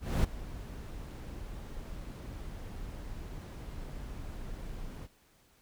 brown noise with ADSR envelope, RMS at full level -25 dBFS, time 0-5.08 s, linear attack 240 ms, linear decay 10 ms, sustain -17 dB, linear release 33 ms, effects pink hiss -66 dBFS RMS until 5.61 s

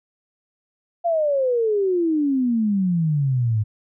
sine exponential sweep, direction down, 698.5 to 103.83 Hz, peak -17 dBFS, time 1.04-3.64 s, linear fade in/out 20 ms, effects none

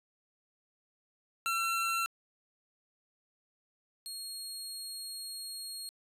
25% pulse tone pair in turn, 1352 / 4280 Hz, E6 / C8, +43 / +38 cents, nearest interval octave + minor sixth, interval 1995 cents, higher second, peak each -26 / -35 dBFS, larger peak first, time 1.46-2.06 / 4.06-5.89 s, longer second, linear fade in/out 0 ms, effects resampled to 32000 Hz

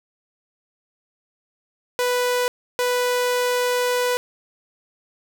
sawtooth tone bursts at uneven times, 493.9 Hz, B4, in tune, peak -15 dBFS, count 2, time 1.99-2.48 / 2.79-4.17 s, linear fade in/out 0 ms, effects none

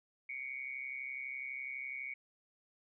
sine tone with amplitude modulation, 2232 Hz, C#7, 11 cents sharp, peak -36 dBFS, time 0.29-2.14 s, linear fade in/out 5 ms, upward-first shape sine, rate 132 Hz, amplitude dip 80%, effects none

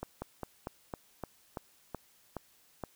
slowing click train, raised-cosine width 1 ms, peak -23 dBFS, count 10, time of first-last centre 0.03-2.837 s, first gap 190 ms, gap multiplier 1.12, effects white hiss -65 dBFS RMS until 2.95 s

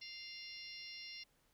harmonic tone with a mistuned harmonic, 698.5 Hz, F5, in tune, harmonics 3 / 4 / 5 / 6 / 7 / 8, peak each -54 / -54 / -60 / -54 / -58 / -53 dBFS, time 0.01-1.24 s, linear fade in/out 10 ms, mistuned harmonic 8, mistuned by -25 cents, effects pink hiss -75 dBFS RMS until 1.53 s

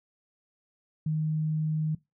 sine tone, 155.56 Hz, D#3, in tune, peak -25 dBFS, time 1.06-1.95 s, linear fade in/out 5 ms, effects noise-tail reverb RT60 0.2 s tail -20 dB re dry

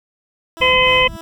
15% pulse tone with tremolo, 329.6 Hz, E4, in tune, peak -24 dBFS, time 0.57-1.21 s, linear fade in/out 0 ms, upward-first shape sine, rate 3.4 Hz, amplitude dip 65%
pink low-pass noise, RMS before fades -31 dBFS, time 0.6-1.17 s, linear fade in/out 5 ms, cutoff 240 Hz, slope 96 dB/octave
harmonic tone, 511 Hz, C5, 41 cents flat, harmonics 1 / 2 / 4 / 5 / 6, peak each -17 / -17 / -17 / -17 / -17 dBFS, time 0.61-1.08 s, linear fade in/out 10 ms
effects none

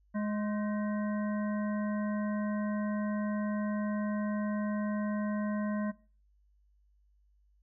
harmonic tone with a mistuned harmonic, 209.1 Hz, G#3, 12 cents sharp, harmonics 1 / 3 / 5 / 7 / 9, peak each -30 / -40 / -44 / -47 / -49 dBFS, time 0.14-5.92 s, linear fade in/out 20 ms, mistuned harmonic 7, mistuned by +87 cents, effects noise-tail reverb RT60 0.4 s tail -21 dB re dry + added 50 Hz sine -64 dBFS peak until 7.62 s

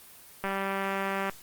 click train, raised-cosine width 0.5 ms, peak -16 dBFS, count 168, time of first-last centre 0.44-1.296 s, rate 195 Hz, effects white hiss -51 dBFS RMS until 1.42 s + Opus 32 kbps

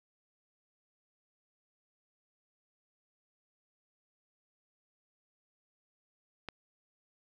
click, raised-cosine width 0.3 ms, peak -23 dBFS, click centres 6.487 s, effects 10-bit

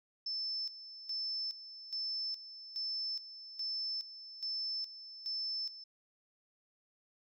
sine tone with tremolo, 5280 Hz, E8, 2 cents sharp, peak -35 dBFS, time 0.26-5.84 s, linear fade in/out 5 ms, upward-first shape square, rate 1.2 Hz, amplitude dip 75%, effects none

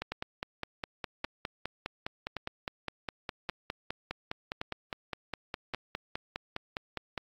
two click trains, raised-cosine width 0.3 ms, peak -18 / -18 dBFS, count 36 / 6, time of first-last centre 0.02-7.177 / 0.12-5.738 s, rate 4.89 / 0.89 Hz, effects AAC 64 kbps

